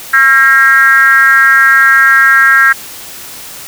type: tone with frequency modulation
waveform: sine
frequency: 1614 Hz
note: G#6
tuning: 50 cents flat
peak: -3 dBFS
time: 0.13-2.73 s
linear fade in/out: 10 ms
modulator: 262 Hz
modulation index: 1
effects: white hiss -28 dBFS RMS until 3.67 s